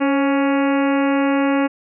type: harmonic tone with a mistuned harmonic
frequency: 278.8 Hz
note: C#4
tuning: 10 cents sharp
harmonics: 1 / 2 / 3 / 4 / 5 / 6 / 7 / 8 / 9 / 10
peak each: -16 / -22 / -26 / -28 / -30 / -32 / -33 / -34 / -35 / -36 dBFS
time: 0-1.68 s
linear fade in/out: 20 ms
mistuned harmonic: 2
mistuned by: -43 cents
effects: none